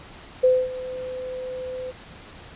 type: tone with ADSR envelope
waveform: sine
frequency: 510 Hz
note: C5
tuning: 44 cents flat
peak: -12 dBFS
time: 0.43-1.92 s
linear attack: 12 ms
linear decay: 240 ms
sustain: -17 dB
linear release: 23 ms
effects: pink hiss -44 dBFS RMS until 2.55 s + resampled to 8000 Hz